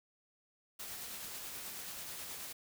white noise with tremolo, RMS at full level -44 dBFS, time 0.79-2.53 s, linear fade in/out 10 ms, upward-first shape sine, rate 9.3 Hz, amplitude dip 25%, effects none

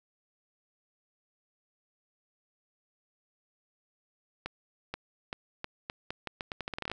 accelerating click train, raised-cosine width 0.3 ms, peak -19 dBFS, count 18, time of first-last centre 4.46-6.916 s, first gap 480 ms, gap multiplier 0.81, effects none

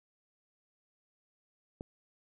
click, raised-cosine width 2 ms, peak -27 dBFS, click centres 1.809 s, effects none

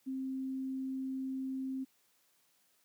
sine tone, 264.1 Hz, C4, 16 cents sharp, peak -35 dBFS, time 0.06-1.85 s, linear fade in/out 20 ms, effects white hiss -72 dBFS RMS until 2.84 s + high-pass 100 Hz 12 dB/octave

